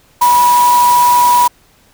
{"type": "tone in noise", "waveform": "sine", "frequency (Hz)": 974, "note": "B5", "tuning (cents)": -24, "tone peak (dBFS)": -6, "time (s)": [0.21, 1.48], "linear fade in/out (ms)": 10, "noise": "white", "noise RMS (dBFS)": -20, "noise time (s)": [0.21, 1.48], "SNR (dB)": 11, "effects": ["pink hiss -50 dBFS RMS until 1.93 s"]}